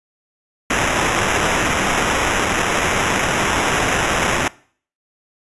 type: noise with sample-and-hold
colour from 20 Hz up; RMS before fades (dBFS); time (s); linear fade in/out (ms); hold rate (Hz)
blue; -18; 0.7-4.48; 2; 4410
effects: noise-tail reverb RT60 0.5 s tail -22 dB re dry + resampled to 24000 Hz